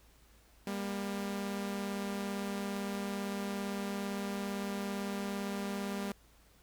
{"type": "tone pair together", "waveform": "sawtooth", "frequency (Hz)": [199.29, 237], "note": ["G3", "A#3"], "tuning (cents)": [29, 29], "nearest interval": "minor third", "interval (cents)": 300, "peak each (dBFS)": [-32, -38], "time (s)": [0.67, 6.12], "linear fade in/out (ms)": 2, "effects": ["added 55 Hz sine -63 dBFS peak until 6.62 s", "pink hiss -65 dBFS RMS until 6.62 s"]}